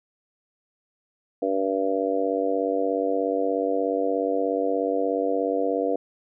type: harmonic tone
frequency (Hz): 96.8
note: G2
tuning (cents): -21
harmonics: 3 / 4 / 5 / 6 / 7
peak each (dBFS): -28 / -31 / -25 / -31 / -28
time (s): 1.42-5.96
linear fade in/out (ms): 5
effects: none